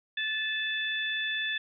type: harmonic tone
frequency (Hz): 872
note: A5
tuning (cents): -16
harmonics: 2 / 3 / 4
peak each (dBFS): -31 / -37 / -33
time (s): 0.17-1.58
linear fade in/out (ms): 5
effects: none